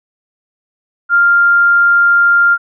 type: tone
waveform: sine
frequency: 1396.9 Hz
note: F6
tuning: in tune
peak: -6 dBFS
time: 1.09-2.58 s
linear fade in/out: 50 ms
effects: none